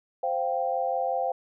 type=chord; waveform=sine; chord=C suspended fourth; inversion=none; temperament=equal; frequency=523.3 / 698.5 / 784 Hz; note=C5 / F5 / G5; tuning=0 / 0 / 0 cents; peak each=-29 dBFS; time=0.23-1.32 s; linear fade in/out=5 ms; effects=none